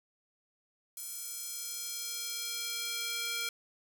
square tone with high-pass filter sweep, 466.2 Hz, A#4, in tune, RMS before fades -38 dBFS, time 0.97-3.49 s, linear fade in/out 2 ms, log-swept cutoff 8900 to 2300 Hz, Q 0.99, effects 9-bit

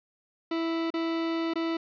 40% pulse tone with dropouts, 329.6 Hz, E4, in tune, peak -26 dBFS, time 0.51-1.77 s, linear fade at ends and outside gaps 5 ms, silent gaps 0.904-0.939 / 1.537-1.556 s, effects resampled to 11025 Hz + 11-bit

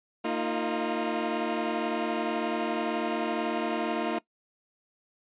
20% pulse chord, Bb suspended fourth, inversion none, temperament equal with one note detuned, 228.9 / 311.1 / 349.2 Hz, Bb3 / Eb4 / F4, -31 / 0 / 0 cents, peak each -27 dBFS, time 0.24-4.19 s, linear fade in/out 10 ms, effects noise-tail reverb RT60 0.1 s tail -20 dB re dry + resampled to 8000 Hz

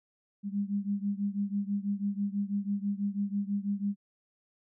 sine beating tone pair, 199.4 / 205.5 Hz, G3 / G#3, +30 / -18 cents, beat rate 6.1 Hz, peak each -31 / -33 dBFS, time 0.43-3.96 s, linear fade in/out 50 ms, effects none

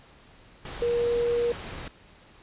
sine tone in noise, 475.4 Hz, A#4, 34 cents sharp, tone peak -22 dBFS, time 0.82-1.52 s, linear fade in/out 2 ms, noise pink, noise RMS -38 dBFS, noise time 0.65-1.88 s, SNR +13 dB, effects pink hiss -54 dBFS RMS until 2.42 s + resampled to 8000 Hz

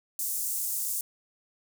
pink high-pass noise, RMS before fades -31 dBFS, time 0.19-1.01 s, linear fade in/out 2 ms, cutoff 7600 Hz, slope 24 dB/octave, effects none

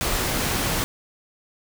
pink noise, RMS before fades -24 dBFS, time 0.01-0.84 s, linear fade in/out 0 ms, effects none

